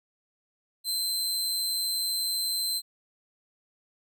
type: tone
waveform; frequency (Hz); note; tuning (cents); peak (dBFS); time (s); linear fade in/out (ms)
sawtooth; 4096; C8; -38; -24; 0.84-2.82; 50
effects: none